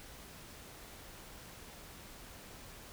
silence, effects pink hiss -52 dBFS RMS until 2.92 s

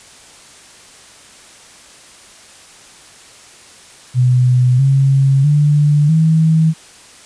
sine tone with pitch steps, 125.5 / 136.07 / 147.53 / 159.96 Hz, B2 / C#3 / D3 / D#3, +28 / -32 / +8 / +48 cents, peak -8 dBFS, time 4.14-6.74 s, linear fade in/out 50 ms, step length 650 ms, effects white hiss -41 dBFS RMS until 7.25 s + resampled to 22050 Hz

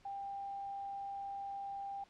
sine tone, 794 Hz, G5, 22 cents sharp, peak -40 dBFS, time 0.05-2.04 s, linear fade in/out 5 ms, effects pink hiss -66 dBFS RMS until 2.09 s + low-pass 5000 Hz 12 dB/octave

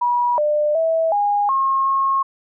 sine tone with pitch steps, 968 / 598 / 651 / 819 / 1078 / 1084 Hz, B5 / D5 / E5 / G#5 / C#6 / C#6, -35 / +31 / -22 / -24 / -49 / -39 cents, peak -15 dBFS, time 0.01-2.23 s, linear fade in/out 10 ms, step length 370 ms, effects none

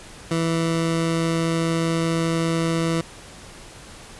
20% pulse tone, 164.9 Hz, E3, 1 cent sharp, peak -15 dBFS, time 0.31-3.01 s, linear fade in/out 2 ms, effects pink hiss -42 dBFS RMS until 4.19 s + resampled to 24000 Hz

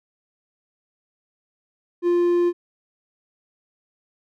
triangle tone, 349.2 Hz, F4, in tune, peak -14 dBFS, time 2.02-2.53 s, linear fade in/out 50 ms, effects none

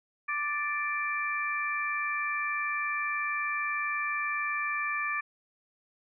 harmonic tone, 587.3 Hz, D5, in tune, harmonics 2 / 3 / 4, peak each -33 / -33 / -33 dBFS, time 0.28-5.21 s, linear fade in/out 10 ms, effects none

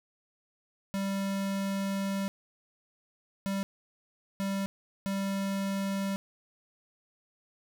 square tone bursts at uneven times, 196 Hz, G3, in tune, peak -30 dBFS, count 4, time 0.94-2.28 / 3.46-3.63 / 4.4-4.66 / 5.06-6.16 s, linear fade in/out 0 ms, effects none

